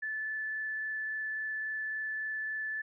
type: tone with frequency modulation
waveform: sine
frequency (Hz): 1743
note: A6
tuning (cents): -17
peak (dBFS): -33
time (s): 0.02-2.82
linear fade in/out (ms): 10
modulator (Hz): 23.6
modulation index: 0.49
effects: none